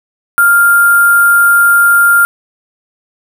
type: tone with sample-and-hold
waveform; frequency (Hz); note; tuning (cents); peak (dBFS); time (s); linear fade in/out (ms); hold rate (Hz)
sine; 1398; F6; +1; -4; 0.38-2.25; 0; 11025
effects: none